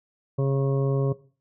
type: harmonic tone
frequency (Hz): 136.7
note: C#3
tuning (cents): -24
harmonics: 1 / 2 / 3 / 4 / 5 / 7 / 8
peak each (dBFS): -21 / -34 / -29 / -31 / -43 / -46 / -42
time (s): 0.38-1.13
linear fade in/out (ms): 10
effects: noise-tail reverb RT60 0.4 s tail -18 dB re dry